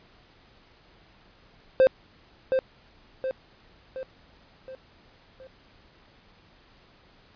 triangle tone with echo, 523.3 Hz, C5, in tune, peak -12 dBFS, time 1.8-1.87 s, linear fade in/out 0 ms, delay 720 ms, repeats 5, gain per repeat -6 dB, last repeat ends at 5.47 s, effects pink hiss -57 dBFS RMS until 7.35 s + resampled to 11025 Hz

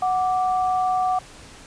sine tone pair together, 740 / 1171.6 Hz, F#5 / D6, 0 / -5 cents, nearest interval minor sixth, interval 795 cents, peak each -19 / -27 dBFS, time 0.02-1.19 s, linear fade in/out 5 ms, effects pink hiss -44 dBFS RMS until 1.66 s + resampled to 22050 Hz

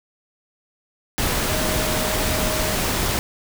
sine tone in noise, 622.3 Hz, D#5, in tune, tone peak -28 dBFS, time 1.49-2.77 s, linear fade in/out 0 ms, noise pink, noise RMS -22 dBFS, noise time 1.18-3.19 s, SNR -9 dB, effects none

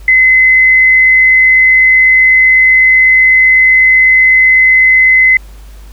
sine tone, 2042 Hz, C7, 43 cents flat, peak -3 dBFS, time 0.08-5.37 s, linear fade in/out 2 ms, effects added 50 Hz sine -29 dBFS peak until 5.92 s + pink hiss -43 dBFS RMS until 5.92 s

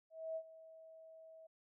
sine tone with ADSR envelope, 645 Hz, E5, 38 cents flat, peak -38 dBFS, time 0.1-1.47 s, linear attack 260 ms, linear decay 67 ms, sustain -17 dB, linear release 8 ms, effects none

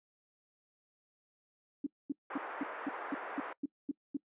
sine tone bursts, 283.8 Hz, C#4, 41 cents sharp, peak -31 dBFS, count 10, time 1.84-4.17 s, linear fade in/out 5 ms, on 26 ms, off 230 ms
white band-pass noise, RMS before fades -43 dBFS, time 2.3-3.53 s, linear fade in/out 5 ms, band 400 to 1600 Hz, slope 24 dB/octave
effects noise-tail reverb RT60 0.1 s tail -23 dB re dry + resampled to 8000 Hz

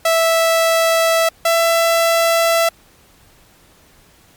sawtooth tone pair in turn, 658 / 666.8 Hz, E5 / E5, -3 / +20 cents, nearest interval unison, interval 23 cents, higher second, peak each -8 dBFS, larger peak neither, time 0.05-1.29 / 1.45-2.69 s, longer neither, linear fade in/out 5 ms, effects pink hiss -50 dBFS RMS until 4.36 s + MP3 96 kbps

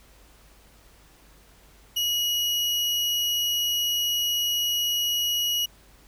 35% pulse tone, 2906 Hz, F#7, 32 cents flat, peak -21 dBFS, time 1.96-5.66 s, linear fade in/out 10 ms, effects added 50 Hz sine -55 dBFS peak until 6.07 s + pink hiss -56 dBFS RMS until 6.07 s

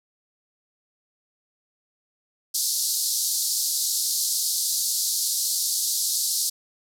pink band-pass noise, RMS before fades -25 dBFS, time 2.54-6.5 s, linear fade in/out 10 ms, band 4200 to 14000 Hz, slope 48 dB/octave, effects none

